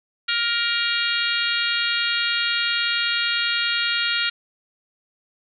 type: harmonic tone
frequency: 469.7 Hz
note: A#4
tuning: 13 cents sharp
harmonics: 3 / 4 / 5 / 6 / 7 / 8 / 9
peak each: -25 / -29 / -29 / -27 / -28 / -30 / -29 dBFS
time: 0.28-4.3 s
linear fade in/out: 10 ms
effects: none